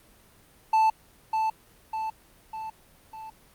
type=tone with echo; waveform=triangle; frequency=880 Hz; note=A5; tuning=in tune; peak=-16 dBFS; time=0.73-0.9 s; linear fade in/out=5 ms; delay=600 ms; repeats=4; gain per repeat=-5 dB; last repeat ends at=3.3 s; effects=pink hiss -57 dBFS RMS until 3.54 s + Opus 32 kbps